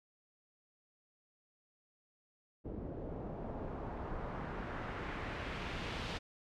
pink noise with low-pass filter sweep, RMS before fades -42 dBFS, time 2.64-6.19 s, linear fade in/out 20 ms, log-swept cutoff 410 to 3800 Hz, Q 1.2, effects none

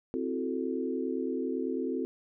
sine chord, F# half-diminished seventh, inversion second, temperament equal, 261.6 / 329.6 / 370 / 440 Hz, C4 / E4 / F#4 / A4, 0 / 0 / 0 / 0 cents, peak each -33 / -37 / -35 / -36 dBFS, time 0.14-2.05 s, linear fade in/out 0 ms, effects none

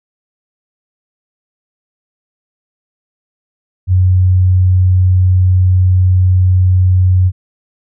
sine tone, 92 Hz, F#2, 9 cents flat, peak -6 dBFS, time 3.87-7.32 s, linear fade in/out 50 ms, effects none

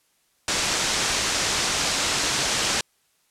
white low-pass noise, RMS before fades -24 dBFS, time 0.48-2.81 s, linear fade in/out 2 ms, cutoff 7400 Hz, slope 24 dB/octave, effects white hiss -66 dBFS RMS until 3.3 s + low-pass 12000 Hz 12 dB/octave

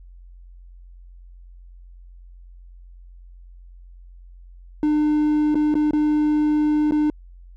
triangle tone with dropouts, 301.3 Hz, D4, 44 cents sharp, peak -14 dBFS, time 4.83-7.1 s, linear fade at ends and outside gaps 1 ms, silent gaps 5.545-5.554 / 5.742-5.753 / 5.909-5.933 / 6.91-6.921 s, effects added 44 Hz sine -41 dBFS peak until 7.56 s

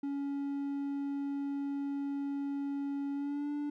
triangle tone with pitch glide, 280.7 to 291.9 Hz, C#4 to D4, +22 to -10 cents, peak -31 dBFS, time 0.03-3.7 s, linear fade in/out 5 ms, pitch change +68 cents, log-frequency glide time 3.13-3.51 s, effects none

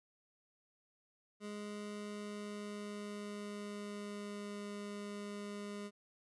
25% pulse tone with pitch glide, 207.7 to 204.8 Hz, G#3 to G#3, 0 to -24 cents, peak -39 dBFS, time 1.4-5.91 s, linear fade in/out 50 ms, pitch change -24 cents, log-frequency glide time 1.93-4.66 s, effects resampled to 24000 Hz

